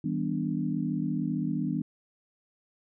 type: chord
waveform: sine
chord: E minor seventh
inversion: none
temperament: equal with one note detuned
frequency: 160.58 / 196 / 246.9 / 293.7 Hz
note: E3 / G3 / B3 / D4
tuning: -45 / 0 / 0 / 0 cents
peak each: -32 / -33 / -32 / -33 dBFS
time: 0.04-1.82 s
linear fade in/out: 5 ms
effects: none